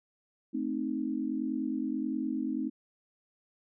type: chord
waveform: sine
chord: A diminished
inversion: none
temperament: equal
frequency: 220 / 261.6 / 311.1 Hz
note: A3 / C4 / Eb4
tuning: 0 / 0 / 0 cents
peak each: -36 / -33 / -34 dBFS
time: 0.53-2.7 s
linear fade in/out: 20 ms
effects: none